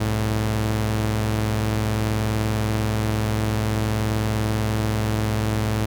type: tone pair together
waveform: sawtooth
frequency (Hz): 64.46 / 108.4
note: C2 / A2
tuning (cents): -25 / -25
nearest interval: major sixth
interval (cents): 900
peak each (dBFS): -24 / -17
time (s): 0-5.86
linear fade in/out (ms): 10
effects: none